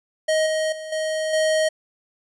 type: tone with level steps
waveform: square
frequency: 628 Hz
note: D#5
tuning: 16 cents sharp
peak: -18 / -21 / -32 / -23 / -18 dBFS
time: 0.28-1.69 s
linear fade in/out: 10 ms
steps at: 0.46 / 0.72 / 0.92 / 1.33 s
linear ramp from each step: 5 ms
effects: resampled to 24000 Hz